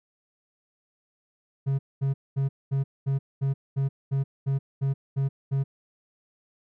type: tone bursts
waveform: triangle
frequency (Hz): 136.7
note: C#3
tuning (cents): -24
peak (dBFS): -20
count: 12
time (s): 1.66-5.64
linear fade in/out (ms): 20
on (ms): 130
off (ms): 220
effects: none